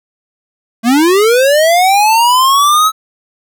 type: linear sweep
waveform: square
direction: up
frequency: 219.8 to 1300 Hz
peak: -7 dBFS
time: 0.83-2.92 s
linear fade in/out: 50 ms
effects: none